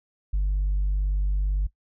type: tone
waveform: sine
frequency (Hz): 48.95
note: G1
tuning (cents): -2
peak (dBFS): -19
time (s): 0.33-1.67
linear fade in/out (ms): 10
effects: noise-tail reverb RT60 0.1 s tail -19 dB re dry + tanh soft clip ceiling -19 dBFS